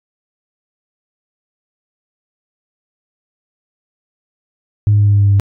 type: tone with pitch steps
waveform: sine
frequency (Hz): 104.3 / 103.58 / 102.86 / 102.15 / 101.45 / 100.75 / 100.05 / 99.36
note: G#2 / G#2 / G#2 / G#2 / G#2 / G2 / G2 / G2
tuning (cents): +8 / -4 / -16 / -28 / -40 / +48 / +36 / +24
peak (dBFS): -6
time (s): 4.87-5.398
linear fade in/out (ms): 0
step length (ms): 66
effects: tanh soft clip ceiling -4 dBFS